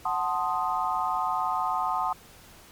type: chord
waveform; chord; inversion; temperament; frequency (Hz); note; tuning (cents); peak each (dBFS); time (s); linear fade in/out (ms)
sine; F# diminished seventh; none; equal; 740 / 880 / 1046.5 / 1244.5; F#5 / A5 / C6 / Eb6; 0 / 0 / 0 / 0; -30; 0.05-2.13; 5
effects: pink hiss -51 dBFS RMS until 2.71 s + MP3 96 kbps